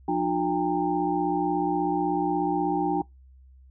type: tone cluster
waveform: sine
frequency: 177.1 / 302 / 358.4 / 799 / 914 Hz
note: F3 / D4 / F4 / G5 / A#5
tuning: +24 / +48 / +45 / +33 / -34 cents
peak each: -33 / -27 / -29 / -27 / -34 dBFS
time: 0.08-3.02 s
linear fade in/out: 5 ms
effects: noise-tail reverb RT60 0.2 s tail -26 dB re dry + added 65 Hz sine -49 dBFS peak until 3.7 s